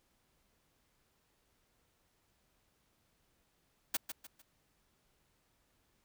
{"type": "noise with echo", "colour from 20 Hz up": "white", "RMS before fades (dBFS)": -33, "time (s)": [3.94, 3.97], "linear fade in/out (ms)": 5, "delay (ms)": 150, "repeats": 3, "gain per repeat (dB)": -9, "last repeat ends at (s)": 4.42, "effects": ["pink hiss -75 dBFS RMS until 6.04 s"]}